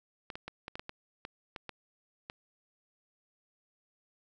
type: clicks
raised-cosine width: 0.3 ms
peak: -24 dBFS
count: 11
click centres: 0.302 / 0.355 / 0.48 / 0.681 / 0.755 / 0.795 / 0.894 / 1.251 / 1.562 / 1.693 / 2.299 s
effects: none